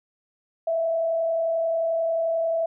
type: tone with frequency modulation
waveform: sine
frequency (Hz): 659.3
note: E5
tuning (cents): 0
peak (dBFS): -21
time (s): 0.67-2.66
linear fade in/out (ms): 5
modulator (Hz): 31.3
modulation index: 0.35
effects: none